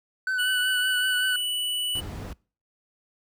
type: tone with vibrato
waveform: triangle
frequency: 1504 Hz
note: F#6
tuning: 28 cents sharp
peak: -22 dBFS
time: 0.27-1.36 s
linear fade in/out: 2 ms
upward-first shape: triangle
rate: 5.3 Hz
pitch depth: 38 cents each way
type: tone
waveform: square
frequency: 2960 Hz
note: F#7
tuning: in tune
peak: -26 dBFS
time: 0.38-2.01 s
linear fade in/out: 20 ms
type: noise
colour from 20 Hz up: brown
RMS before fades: -31 dBFS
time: 1.95-2.33 s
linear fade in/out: 2 ms
effects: noise-tail reverb RT60 0.4 s tail -25 dB re dry + high-pass 60 Hz 12 dB/octave